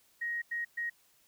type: tone bursts at uneven times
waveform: sine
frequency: 1881 Hz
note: A#6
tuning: 15 cents sharp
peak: -32 dBFS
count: 3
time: 0.21-0.42 / 0.51-0.65 / 0.77-0.9 s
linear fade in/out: 10 ms
effects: white hiss -67 dBFS RMS until 1.27 s